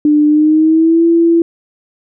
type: tone with pitch glide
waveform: sine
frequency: 298.6 to 335.2 Hz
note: D4 to E4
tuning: +29 to +29 cents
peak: -6 dBFS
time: 0.05-1.42 s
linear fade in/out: 2 ms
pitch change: +200 cents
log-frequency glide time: 0.27-1.05 s
effects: none